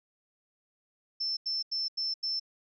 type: tone bursts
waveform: sine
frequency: 5320 Hz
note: E8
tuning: 15 cents sharp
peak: -29 dBFS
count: 5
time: 1.2-2.398 s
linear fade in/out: 10 ms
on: 170 ms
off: 87 ms
effects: none